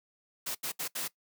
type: noise bursts at uneven times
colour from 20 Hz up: white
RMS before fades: -35 dBFS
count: 4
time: 0.46-0.55 / 0.63-0.72 / 0.79-0.88 / 0.95-1.08 s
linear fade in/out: 10 ms
effects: noise-tail reverb RT60 0.1 s tail -19 dB re dry + high-pass 150 Hz 12 dB/octave